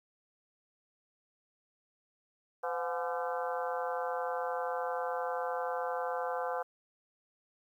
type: harmonic tone with a mistuned harmonic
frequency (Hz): 170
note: F3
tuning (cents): -46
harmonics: 3 / 4 / 5 / 6 / 7 / 8 / 9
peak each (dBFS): -36 / -38 / -40 / -42 / -43 / -44 / -45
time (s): 2.63-6.63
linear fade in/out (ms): 10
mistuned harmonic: 4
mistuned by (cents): +92
effects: 11-bit